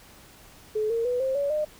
sine tone with pitch steps, 429.4 / 460.2 / 493.3 / 528.7 / 566.6 / 607.3 Hz, A4 / A#4 / B4 / C5 / C#5 / D#5, -42 / -22 / -2 / +18 / +38 / -42 cents, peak -23 dBFS, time 0.75-1.65 s, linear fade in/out 10 ms, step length 150 ms, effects pink hiss -51 dBFS RMS until 1.79 s

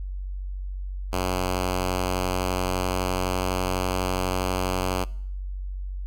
5% pulse tone with pitch glide, 91.6 to 92.18 Hz, F#2 to F#2, -17 to -6 cents, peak -13 dBFS, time 1.12-5.05 s, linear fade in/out 20 ms, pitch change +11 cents, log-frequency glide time 1.78-4.13 s, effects noise-tail reverb RT60 0.7 s tail -23 dB re dry + added 47 Hz sine -29 dBFS peak until 6.06 s

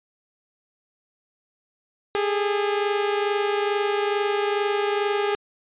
sawtooth tone pair together, 406.7 / 429 Hz, G#4 / A4, -36 / -44 cents, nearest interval minor second, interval 92 cents, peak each -18 / -24 dBFS, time 2.15-5.35 s, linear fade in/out 0 ms, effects resampled to 8000 Hz

